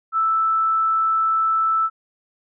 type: tone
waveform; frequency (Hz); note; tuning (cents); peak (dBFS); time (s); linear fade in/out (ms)
sine; 1318.5; E6; 0; -16; 0.12-1.9; 50
effects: none